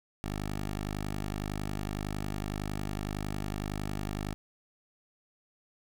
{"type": "tone", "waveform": "10% pulse", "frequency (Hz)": 50.9, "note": "G#1", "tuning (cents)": -34, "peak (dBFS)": -25, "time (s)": [0.24, 4.34], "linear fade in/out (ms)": 0, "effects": []}